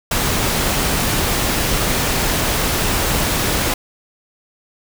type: noise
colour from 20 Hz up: pink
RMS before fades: -18 dBFS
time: 0.11-3.74 s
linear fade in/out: 5 ms
effects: none